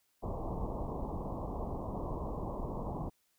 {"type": "low-pass noise", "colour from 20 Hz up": "pink", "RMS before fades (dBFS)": -38, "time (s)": [0.22, 3.1], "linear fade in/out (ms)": 20, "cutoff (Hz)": 1100, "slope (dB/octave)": 96, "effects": ["white hiss -75 dBFS RMS until 3.38 s"]}